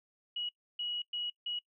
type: tone bursts at uneven times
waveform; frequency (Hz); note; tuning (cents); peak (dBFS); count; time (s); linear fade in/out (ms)
sine; 2912; F#7; -28; -34; 4; 0.36-0.49 / 0.79-1.02 / 1.13-1.3 / 1.46-1.59; 5
effects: noise-tail reverb RT60 0.1 s tail -23 dB re dry